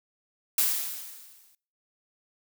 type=noise with exponential decay; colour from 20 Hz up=blue; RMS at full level=-22 dBFS; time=0.58-1.55 s; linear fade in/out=2 ms; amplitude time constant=210 ms; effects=noise-tail reverb RT60 0.5 s tail -24 dB re dry